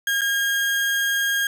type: tone with dropouts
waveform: 35% pulse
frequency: 1623 Hz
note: G#6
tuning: 40 cents flat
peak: -18 dBFS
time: 0.07-1.47 s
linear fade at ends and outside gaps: 2 ms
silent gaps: 0.21-0.216 s
effects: none